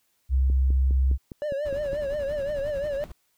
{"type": "tone", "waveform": "sine", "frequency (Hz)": 65.8, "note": "C2", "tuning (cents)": 10, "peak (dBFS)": -18, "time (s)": [0.29, 1.18], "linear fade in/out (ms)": 50}
{"type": "click train", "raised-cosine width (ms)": 3, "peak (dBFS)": -24, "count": 8, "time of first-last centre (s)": [0.5, 1.931], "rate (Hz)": 4.89}
{"type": "tone with vibrato", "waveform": "triangle", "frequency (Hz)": 574, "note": "D5", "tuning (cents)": -40, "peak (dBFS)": -24, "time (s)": [1.42, 3.04], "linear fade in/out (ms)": 0, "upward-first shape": "triangle", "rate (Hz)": 5.7, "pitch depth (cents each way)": 110}
{"type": "noise with tremolo", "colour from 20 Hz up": "brown", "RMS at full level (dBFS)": -37, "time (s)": [1.65, 3.12], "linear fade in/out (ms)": 5, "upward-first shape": "sine", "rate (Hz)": 11, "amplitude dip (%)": 60}
{"effects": ["white hiss -70 dBFS RMS until 3.37 s"]}